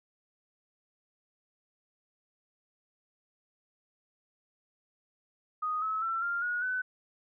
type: tone with pitch steps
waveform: sine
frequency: 1244.5 / 1292.9 / 1343.1 / 1395.3 / 1449.5 / 1505.8 Hz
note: D#6 / E6 / E6 / F6 / F#6 / F#6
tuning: 0 / -34 / +32 / -2 / -36 / +30 cents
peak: -29 dBFS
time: 5.62-6.82 s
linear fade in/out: 10 ms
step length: 200 ms
effects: none